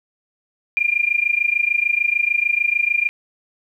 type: tone with amplitude modulation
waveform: sine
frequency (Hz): 2400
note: D7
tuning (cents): +37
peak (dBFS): -12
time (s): 0.77-3.09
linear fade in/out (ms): 0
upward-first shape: sine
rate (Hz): 26.7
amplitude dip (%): 90
effects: 9-bit